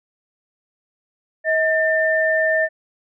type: tone pair together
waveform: sine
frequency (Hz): 636.3 / 1794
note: D#5 / A6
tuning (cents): +39 / +33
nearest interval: octave + tritone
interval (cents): 1794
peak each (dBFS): -18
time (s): 1.44-2.69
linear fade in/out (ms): 50
effects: none